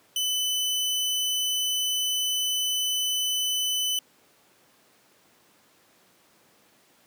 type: tone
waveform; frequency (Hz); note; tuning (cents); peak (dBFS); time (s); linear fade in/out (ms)
sawtooth; 3010; F#7; +29; -21; 0.16-3.99; 2
effects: pink hiss -60 dBFS RMS until 7.06 s + high-pass 200 Hz 12 dB/octave